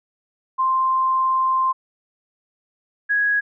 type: tone pair in turn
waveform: sine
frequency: 1047 / 1662 Hz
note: C6 / G#6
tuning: +1 / +1 cents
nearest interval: minor sixth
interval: 800 cents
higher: second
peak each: -16 dBFS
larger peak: neither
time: 0.58-1.73 / 3.09-3.41 s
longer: first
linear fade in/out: 20 ms
effects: none